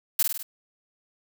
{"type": "noise with echo", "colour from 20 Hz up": "blue", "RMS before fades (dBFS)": -21, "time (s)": [0.19, 0.23], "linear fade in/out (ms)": 5, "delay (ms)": 50, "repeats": 4, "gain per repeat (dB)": -4, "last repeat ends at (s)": 0.43, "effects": []}